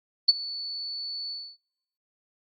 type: tone with ADSR envelope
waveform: sine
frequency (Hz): 4459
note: C#8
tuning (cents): +9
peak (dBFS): -11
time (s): 0.28-1.57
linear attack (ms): 11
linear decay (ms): 26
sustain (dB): -21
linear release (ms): 270
effects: noise-tail reverb RT60 0.9 s tail -26 dB re dry + Opus 48 kbps